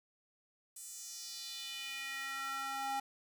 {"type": "tone with high-pass filter sweep", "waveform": "square", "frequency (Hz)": 271.3, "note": "C#4", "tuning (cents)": -37, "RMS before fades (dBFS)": -42, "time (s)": [0.76, 3], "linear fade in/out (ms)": 5, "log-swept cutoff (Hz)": [8600, 790], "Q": 2.6, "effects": []}